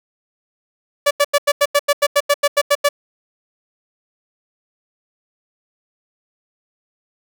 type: tone bursts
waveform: sawtooth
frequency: 576 Hz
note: D5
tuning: 34 cents flat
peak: -7 dBFS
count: 14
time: 1.06-2.89 s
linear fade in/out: 10 ms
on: 49 ms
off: 88 ms
effects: none